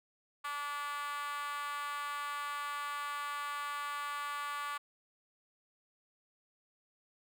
5% pulse tone with high-pass filter, 289.1 Hz, D4, 27 cents flat, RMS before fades -39 dBFS, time 0.44-4.78 s, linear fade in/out 10 ms, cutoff 1100 Hz, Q 5.8, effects none

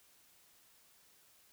silence, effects white hiss -66 dBFS RMS until 1.52 s

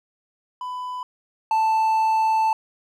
triangle tone pair in turn, 999 / 882.1 Hz, B5 / A5, +20 / +4 cents, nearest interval major second, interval 216 cents, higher first, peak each -26 / -15 dBFS, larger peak second, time 0.61-1.03 / 1.51-2.53 s, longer second, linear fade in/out 2 ms, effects none

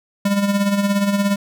square tone with tremolo, 200.7 Hz, G3, 41 cents sharp, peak -14 dBFS, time 0.25-1.36 s, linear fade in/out 5 ms, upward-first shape sine, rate 17 Hz, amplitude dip 55%, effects none

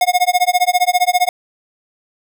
square tone with tremolo, 721 Hz, F#5, 45 cents flat, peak -9 dBFS, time 0.01-1.29 s, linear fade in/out 2 ms, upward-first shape sine, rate 15 Hz, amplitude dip 100%, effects none

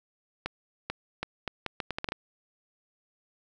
accelerating click train, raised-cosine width 0.3 ms, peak -15 dBFS, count 11, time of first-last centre 0.46-2.121 s, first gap 440 ms, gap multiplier 0.75, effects none

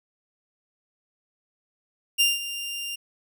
sawtooth tone with ADSR envelope, 2794 Hz, F7, in tune, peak -13 dBFS, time 2.18-2.96 s, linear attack 25 ms, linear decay 180 ms, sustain -14 dB, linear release 12 ms, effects none

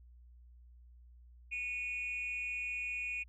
sine tone with amplitude modulation, 2465 Hz, D#7, 17 cents flat, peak -31 dBFS, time 1.51-3.24 s, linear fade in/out 20 ms, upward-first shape sine, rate 255 Hz, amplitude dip 80%, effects tanh soft clip ceiling -30 dBFS + added 60 Hz sine -55 dBFS peak until 3.28 s

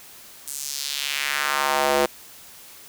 square tone with high-pass filter sweep, 70.9 Hz, C#2, 40 cents sharp, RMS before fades -24 dBFS, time 0.47-2.06 s, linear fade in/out 5 ms, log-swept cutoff 8800 to 450 Hz, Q 1.7, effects white hiss -45 dBFS RMS until 2.88 s

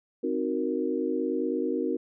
sine chord, C half-diminished seventh, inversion none, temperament equal, 261.6 / 311.1 / 370 / 466.2 Hz, C4 / Eb4 / Gb4 / Bb4, 0 / 0 / 0 / 0 cents, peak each -31 dBFS, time 0.23-1.97 s, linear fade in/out 10 ms, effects none

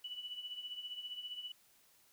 sine tone with tremolo, 2960 Hz, F#7, in tune, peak -39 dBFS, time 0.04-1.52 s, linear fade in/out 5 ms, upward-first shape triangle, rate 15 Hz, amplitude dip 75%, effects white hiss -68 dBFS RMS until 2.12 s

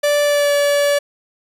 45% pulse tone with pitch glide, 584 to 574.6 Hz, D5 to D5, -10 to -38 cents, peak -13 dBFS, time 0.03-0.99 s, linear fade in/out 10 ms, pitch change -28 cents, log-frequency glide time 0.23-0.53 s, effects resampled to 32000 Hz

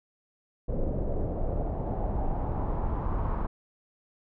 brown noise with low-pass filter sweep, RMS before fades -29 dBFS, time 0.68-3.47 s, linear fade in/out 10 ms, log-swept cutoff 520 to 1100 Hz, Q 2.9, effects none

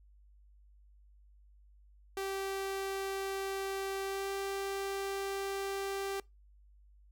sawtooth tone with pitch glide, 389 to 392.4 Hz, G4 to G4, -13 to +2 cents, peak -31 dBFS, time 2.17-6.2 s, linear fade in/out 2 ms, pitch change +15 cents, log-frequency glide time 4.04-4.3 s, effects noise-tail reverb RT60 0.2 s tail -23 dB re dry + added 50 Hz sine -58 dBFS peak until 7.11 s

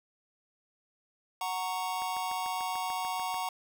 square chord, F# major, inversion none, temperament just, 740 / 925 / 1110 Hz, F#5 / A#5 / C#6, 0 / -14 / +2 cents, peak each -36 / -36 / -39 dBFS, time 1.41-3.49 s, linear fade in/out 2 ms
click train, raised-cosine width 0.5 ms, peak -31 dBFS, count 10, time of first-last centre 2.02-3.344 s, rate 6.8 Hz
effects none

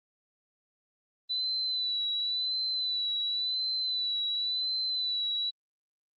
sine tone with vibrato, 3985 Hz, B7, 15 cents sharp, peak -28 dBFS, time 1.29-5.51 s, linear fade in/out 20 ms, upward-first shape sine, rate 0.93 Hz, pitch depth 41 cents each way, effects Opus 24 kbps

